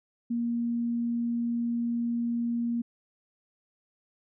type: tone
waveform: sine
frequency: 235.6 Hz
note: A#3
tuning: 19 cents sharp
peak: -26 dBFS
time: 0.3-2.82 s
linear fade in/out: 10 ms
effects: none